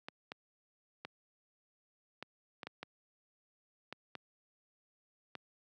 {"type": "clicks", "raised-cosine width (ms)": 0.3, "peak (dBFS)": -26, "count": 10, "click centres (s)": [0.085, 0.319, 1.05, 2.226, 2.632, 2.67, 2.83, 3.926, 4.153, 5.353], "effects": ["high-pass 150 Hz 12 dB/octave"]}